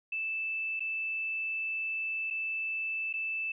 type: tone with dropouts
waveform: sine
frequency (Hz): 2637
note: E7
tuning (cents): 0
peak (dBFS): -31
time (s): 0.12-3.52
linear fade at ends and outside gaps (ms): 5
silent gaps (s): 0.796-0.804 / 2.303-2.307 / 3.129-3.137
effects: none